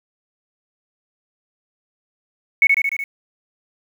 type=tone with echo; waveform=sine; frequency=2211 Hz; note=C#7; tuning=5 cents flat; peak=-8 dBFS; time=2.62-2.67 s; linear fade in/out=2 ms; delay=74 ms; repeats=5; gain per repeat=-3 dB; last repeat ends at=3.04 s; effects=7-bit